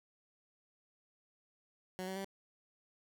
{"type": "tone with pitch steps", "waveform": "15% pulse", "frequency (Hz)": [185.1, 189.76, 194.53], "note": ["F#3", "F#3", "G3"], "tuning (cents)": [1, 44, -13], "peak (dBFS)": -33, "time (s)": [1.99, 2.245], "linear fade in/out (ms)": 0, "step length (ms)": 85, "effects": []}